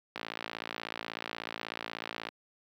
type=click train; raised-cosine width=0.3 ms; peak=-19 dBFS; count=121; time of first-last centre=0.16-2.288 s; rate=56.4 Hz; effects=high-pass 200 Hz 12 dB/octave + 10-bit